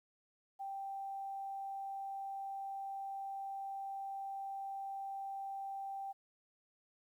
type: tone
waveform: sine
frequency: 784 Hz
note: G5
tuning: in tune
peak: -40 dBFS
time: 0.59-6.13 s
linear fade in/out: 20 ms
effects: 12-bit